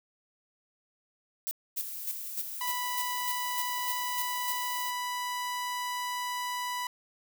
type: noise bursts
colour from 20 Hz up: violet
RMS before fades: -33 dBFS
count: 11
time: 1.47-4.521 s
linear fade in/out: 0 ms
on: 41 ms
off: 260 ms
type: noise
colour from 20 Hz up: violet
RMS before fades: -39 dBFS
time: 1.76-4.91 s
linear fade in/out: 10 ms
type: tone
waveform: sawtooth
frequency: 987.8 Hz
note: B5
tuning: in tune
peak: -28 dBFS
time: 2.61-6.87 s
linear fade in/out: 2 ms
effects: none